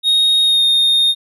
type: tone with pitch glide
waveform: triangle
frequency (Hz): 3733 to 3684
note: A#7 to A#7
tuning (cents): +2 to -21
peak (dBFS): -9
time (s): 0.03-1.15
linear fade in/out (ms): 50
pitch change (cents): -23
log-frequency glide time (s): 0.43-0.63
effects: none